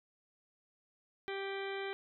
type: harmonic tone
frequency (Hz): 392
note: G4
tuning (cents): 0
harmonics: 1 / 2 / 3 / 4 / 5 / 6 / 8 / 9 / 10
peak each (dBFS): -39 / -46 / -51 / -47 / -48 / -48 / -51 / -57 / -56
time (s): 1.28-1.93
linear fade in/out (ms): 0
effects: none